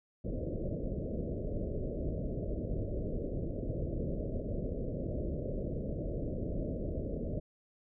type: low-pass noise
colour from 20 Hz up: pink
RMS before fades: -36 dBFS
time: 0.24-7.4 s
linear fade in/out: 10 ms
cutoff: 630 Hz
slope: 96 dB/octave
effects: none